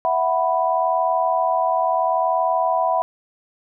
sine chord, E suspended second, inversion none, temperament equal, 659.3 / 740 / 987.8 Hz, E5 / F#5 / B5, 0 / 0 / 0 cents, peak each -21 dBFS, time 0.05-3.02 s, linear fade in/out 0 ms, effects none

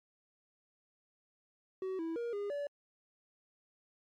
triangle tone with pitch steps, 377.4 / 327.8 / 471.7 / 407.2 / 575 Hz, F#4 / E4 / A#4 / G#4 / D5, +34 / -10 / +20 / -34 / -37 cents, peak -33 dBFS, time 1.82-2.67 s, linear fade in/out 2 ms, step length 170 ms, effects MP3 64 kbps

